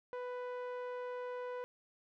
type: tone with low-pass filter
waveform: sawtooth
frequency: 495.8 Hz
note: B4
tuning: 7 cents sharp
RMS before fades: -42 dBFS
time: 0.13-1.64 s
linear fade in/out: 0 ms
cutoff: 1400 Hz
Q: 0.68
effects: none